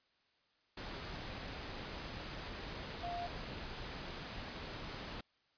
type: tone in noise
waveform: sine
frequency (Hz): 698.5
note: F5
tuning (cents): 0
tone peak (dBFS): -39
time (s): 3.03-3.27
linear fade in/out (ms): 5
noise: pink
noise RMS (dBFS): -45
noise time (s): 0.77-5.21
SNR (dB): +3
effects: white hiss -75 dBFS RMS until 5.57 s + resampled to 11025 Hz